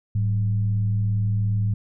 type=tone with frequency modulation; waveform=sine; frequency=105.2 Hz; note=G#2; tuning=23 cents sharp; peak=-19 dBFS; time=0.15-1.74 s; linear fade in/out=5 ms; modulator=82.6 Hz; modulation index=0.38; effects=none